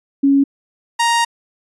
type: tone pair in turn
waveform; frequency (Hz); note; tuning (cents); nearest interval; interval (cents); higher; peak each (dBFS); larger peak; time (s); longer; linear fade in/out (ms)
sine / sawtooth; 277.2 / 934.8; C#4 / A#5; 0 / +5; octave + major sixth; 2105; second; -9; neither; 0.23-0.44 / 0.99-1.25; second; 10
effects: resampled to 24000 Hz